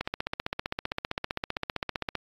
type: click train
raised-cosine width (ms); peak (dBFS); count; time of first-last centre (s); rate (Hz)
0.3; -13; 34; 0.01-2.153; 15.4
effects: AAC 32 kbps